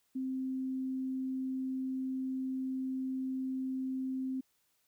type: tone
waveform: sine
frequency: 261.6 Hz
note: C4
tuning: in tune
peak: -33 dBFS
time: 0.15-4.41 s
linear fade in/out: 10 ms
effects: white hiss -75 dBFS RMS until 4.87 s